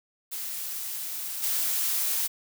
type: noise with level steps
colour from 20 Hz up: blue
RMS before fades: -34 / -27 dBFS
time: 0.31-2.28 s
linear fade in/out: 20 ms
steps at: 1.42 s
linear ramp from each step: 20 ms
effects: none